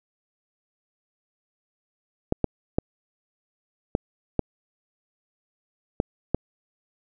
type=clicks; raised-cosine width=2 ms; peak=-7 dBFS; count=7; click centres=2.324 / 2.443 / 2.785 / 3.951 / 4.393 / 6.001 / 6.346 s; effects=none